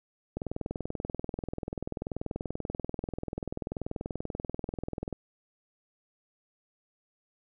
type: click train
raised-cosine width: 2 ms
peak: -20 dBFS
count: 99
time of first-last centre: 0.37-5.127 s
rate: 20.6 Hz
effects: none